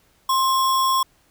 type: tone with sample-and-hold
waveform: sine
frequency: 1056 Hz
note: C6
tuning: 16 cents sharp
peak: -16 dBFS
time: 0.29-1.03 s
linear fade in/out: 5 ms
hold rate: 4410 Hz
effects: pink hiss -60 dBFS RMS until 1.3 s